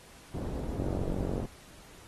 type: low-pass noise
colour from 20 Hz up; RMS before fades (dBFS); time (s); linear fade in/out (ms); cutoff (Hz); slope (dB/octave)
pink; -35; 0.34-1.46; 5; 460; 12
type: click train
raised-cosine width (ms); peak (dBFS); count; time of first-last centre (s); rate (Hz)
2; -21; 29; 0.8-1.401; 46.6
effects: pink hiss -54 dBFS RMS until 2.07 s + AAC 32 kbps